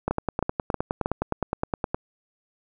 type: two click trains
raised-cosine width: 1 ms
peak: -10 / -10 dBFS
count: 19 / 4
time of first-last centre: 0.08-1.945 / 0.11-1.059 s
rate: 9.65 / 3.16 Hz
effects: none